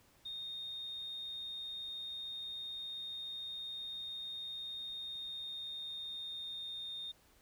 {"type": "tone with pitch glide", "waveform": "sine", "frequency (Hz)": [3687, 3659], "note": ["A#7", "A#7"], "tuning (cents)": [-20, -33], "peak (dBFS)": -40, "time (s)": [0.25, 7.12], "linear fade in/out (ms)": 10, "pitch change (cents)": -13, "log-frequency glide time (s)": [4.93, 6.93], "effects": ["tanh soft clip ceiling -36 dBFS", "pink hiss -67 dBFS RMS until 7.41 s"]}